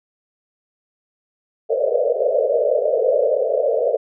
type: band-pass noise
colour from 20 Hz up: white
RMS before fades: -18 dBFS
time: 1.69-3.97 s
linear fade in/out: 20 ms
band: 440 to 630 Hz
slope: 96 dB/octave
effects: none